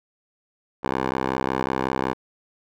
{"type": "tone with band-pass filter", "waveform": "10% pulse", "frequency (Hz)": 65.41, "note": "C2", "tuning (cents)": 0, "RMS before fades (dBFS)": -25, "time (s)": [0.83, 2.14], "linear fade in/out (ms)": 20, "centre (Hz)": 800, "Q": 0.94, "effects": []}